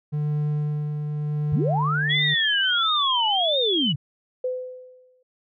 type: tone with tremolo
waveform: triangle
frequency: 149.2 Hz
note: D3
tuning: 28 cents sharp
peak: -19 dBFS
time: 0.12-2.35 s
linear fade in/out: 20 ms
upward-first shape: sine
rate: 0.83 Hz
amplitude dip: 40%
type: linear two-way sweep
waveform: sine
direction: up then down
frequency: 63.8 to 2062 to 123.4 Hz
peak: -22 dBFS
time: 1.52-3.96 s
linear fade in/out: 10 ms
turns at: 2.16 s
type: tone with vibrato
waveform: sine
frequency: 3296 Hz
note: G#7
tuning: 14 cents flat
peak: -21 dBFS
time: 2.09-3.93 s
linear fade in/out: 20 ms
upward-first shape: triangle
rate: 1.5 Hz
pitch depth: 210 cents each way
type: tone with exponential decay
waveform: sine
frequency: 507 Hz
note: B4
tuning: 45 cents sharp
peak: -21 dBFS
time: 4.44-5.23 s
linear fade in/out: 5 ms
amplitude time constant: 170 ms
effects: none